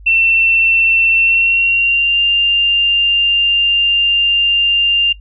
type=tone with pitch glide; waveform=sine; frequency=2692 to 2795 Hz; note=E7 to F7; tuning=+36 to +1 cents; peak=-9 dBFS; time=0.06-5.13 s; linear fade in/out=10 ms; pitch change=+65 cents; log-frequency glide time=1.15-2.2 s; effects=noise-tail reverb RT60 0.1 s tail -20 dB re dry + added 50 Hz sine -34 dBFS peak until 5.2 s